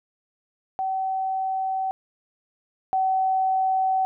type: tone pair in turn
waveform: sine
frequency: 763 / 759.5 Hz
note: G5 / F#5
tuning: -47 / +45 cents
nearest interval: unison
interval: 8 cents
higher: first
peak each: -23 / -19 dBFS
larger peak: second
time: 0.79-1.91 / 2.93-4.05 s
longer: neither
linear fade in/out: 0 ms
effects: none